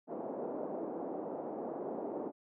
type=band-pass noise; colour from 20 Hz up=pink; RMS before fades=-40 dBFS; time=0.07-2.32 s; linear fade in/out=50 ms; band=260 to 740 Hz; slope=24 dB/octave; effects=none